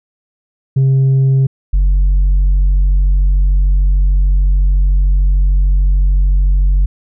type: tone pair in turn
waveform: sine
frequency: 134.1 / 46.76 Hz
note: C3 / F#1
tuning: +43 / +19 cents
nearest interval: octave + tritone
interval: 1824 cents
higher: first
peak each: -5 dBFS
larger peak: neither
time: 0.76-1.47 / 1.73-6.86 s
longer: second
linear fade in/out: 10 ms
effects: tanh soft clip ceiling -7 dBFS